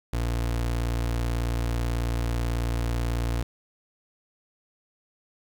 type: tone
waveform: 30% pulse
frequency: 58.27 Hz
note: A#1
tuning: in tune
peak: -22 dBFS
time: 0.13-3.43 s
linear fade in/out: 5 ms
effects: 9-bit